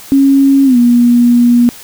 sine tone with pitch glide, 274.4 to 240.3 Hz, C#4 to B3, -17 to -47 cents, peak -4 dBFS, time 0.12-1.69 s, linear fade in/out 0 ms, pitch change -230 cents, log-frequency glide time 0.65-0.77 s, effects white hiss -33 dBFS RMS until 1.83 s

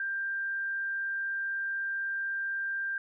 sine tone, 1586 Hz, G6, 20 cents sharp, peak -30 dBFS, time 0-2.98 s, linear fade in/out 2 ms, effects none

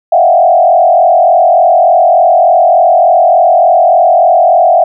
sine tone with frequency modulation, 698.5 Hz, F5, in tune, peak -3 dBFS, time 0.12-4.84 s, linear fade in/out 5 ms, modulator 43.4 Hz, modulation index 1.5, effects none

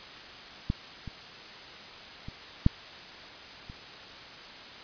clicks, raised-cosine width 5 ms, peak -14 / -26 / -27 / -7 / -30 dBFS, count 5, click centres 0.701 / 1.077 / 2.285 / 2.664 / 3.699 s, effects white hiss -45 dBFS RMS until 4.83 s + resampled to 11025 Hz

